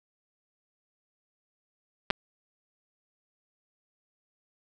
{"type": "clicks", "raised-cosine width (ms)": 0.3, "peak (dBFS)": -9, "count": 2, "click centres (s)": [2.103, 2.108], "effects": []}